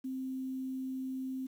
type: tone with quantisation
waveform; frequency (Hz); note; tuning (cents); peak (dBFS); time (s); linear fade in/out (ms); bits
sine; 261.6; C4; 0; -35; 0.04-1.47; 10; 10
effects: none